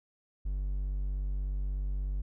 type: tone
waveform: triangle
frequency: 48.3 Hz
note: G1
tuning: 25 cents flat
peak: -28 dBFS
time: 0.45-2.22 s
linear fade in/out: 10 ms
effects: none